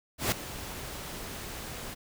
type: noise with ADSR envelope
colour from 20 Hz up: pink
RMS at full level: -25 dBFS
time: 0.18-1.95 s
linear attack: 140 ms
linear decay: 3 ms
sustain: -15 dB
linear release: 22 ms
effects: none